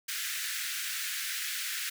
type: high-pass noise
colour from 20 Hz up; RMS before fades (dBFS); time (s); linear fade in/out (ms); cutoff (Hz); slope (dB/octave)
pink; -35; 0.08-1.9; 10; 1500; 48
effects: none